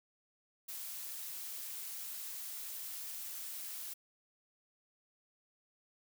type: noise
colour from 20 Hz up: blue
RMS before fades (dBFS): -44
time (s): 0.68-3.94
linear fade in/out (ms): 10
effects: none